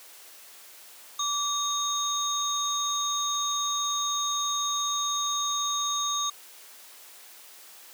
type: tone cluster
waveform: sine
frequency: 1159 / 3704 / 6460 Hz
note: D6 / A#7 / G#8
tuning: -23 / -12 / -49 cents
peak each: -30 dBFS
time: 1.19-6.3 s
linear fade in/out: 5 ms
effects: white hiss -49 dBFS RMS until 7.93 s + high-pass 400 Hz 12 dB/octave